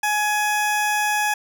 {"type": "tone", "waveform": "20% pulse", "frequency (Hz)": 840, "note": "G#5", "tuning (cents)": 19, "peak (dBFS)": -14, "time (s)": [0.03, 1.34], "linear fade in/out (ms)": 5, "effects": []}